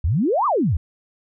sine exponential two-way sweep, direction up then down, 67 to 1244.5 to 67 Hz, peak -16 dBFS, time 0.04-0.77 s, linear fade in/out 5 ms, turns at 0.46 s, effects none

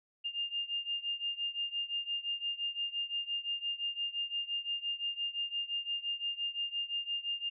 sine beating tone pair, 2808 / 2813.8 Hz, F7 / F7, +9 / +12 cents, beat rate 5.8 Hz, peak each -36 / -38 dBFS, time 0.24-7.5 s, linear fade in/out 20 ms, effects none

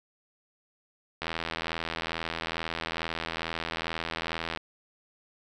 click train, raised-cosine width 0.3 ms, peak -15 dBFS, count 277, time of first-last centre 1.22-4.574 s, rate 82.3 Hz, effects none

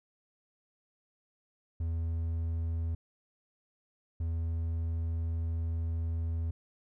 triangle tone pair in turn, 82.41 / 82.41 Hz, E2 / E2, 0 / 0 cents, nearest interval unison, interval 0 cents, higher neither, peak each -28 dBFS, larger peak neither, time 1.8-2.95 / 4.2-6.51 s, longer second, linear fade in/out 5 ms, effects none

